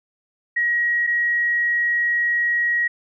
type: tone pair in turn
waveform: sine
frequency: 1900 / 1900 Hz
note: A#6 / A#6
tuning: +33 / +33 cents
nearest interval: unison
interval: 0 cents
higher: neither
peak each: -17 / -17 dBFS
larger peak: neither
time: 0.56-1.07 / 1.07-2.88 s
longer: second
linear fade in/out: 10 ms
effects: none